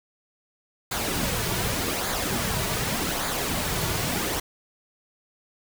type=noise with flanger; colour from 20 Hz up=pink; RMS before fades=-27 dBFS; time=0.91-4.4 s; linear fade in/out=5 ms; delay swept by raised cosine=0.35 to 3.85 ms; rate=0.85 Hz; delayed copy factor=-0.5; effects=none